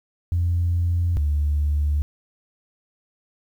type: tone pair in turn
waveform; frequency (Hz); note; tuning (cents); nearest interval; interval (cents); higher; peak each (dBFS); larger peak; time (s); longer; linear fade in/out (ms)
sine; 86.4 / 73.6; F2 / D2; -18 / +4; minor third; 278; first; -17; neither; 0.32-1.17 / 1.17-2.02; neither; 0
effects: tanh soft clip ceiling -14 dBFS + 9-bit